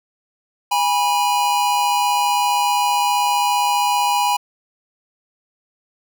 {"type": "tone pair together", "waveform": "square", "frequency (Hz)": [821, 976.3], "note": ["G#5", "B5"], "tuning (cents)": [-20, -20], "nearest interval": "minor third", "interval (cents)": 300, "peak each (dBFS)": -19, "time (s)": [0.71, 4.37], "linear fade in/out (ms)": 10, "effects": []}